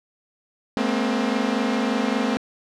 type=tone cluster; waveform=sawtooth; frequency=215 / 238.6 / 263.7 Hz; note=A3 / A#3 / C4; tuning=-40 / +41 / +14 cents; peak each=-21 dBFS; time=0.77-2.37 s; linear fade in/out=0 ms; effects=low-pass 5000 Hz 12 dB/octave